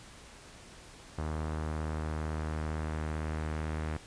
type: tone with low-pass filter sweep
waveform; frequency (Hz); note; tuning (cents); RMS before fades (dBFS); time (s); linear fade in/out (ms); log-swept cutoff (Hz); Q
sawtooth; 77.78; D#2; 0; -35; 1.18-3.97; 5; 1300 to 2000; 1.4
effects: pink hiss -52 dBFS RMS until 4.06 s + resampled to 22050 Hz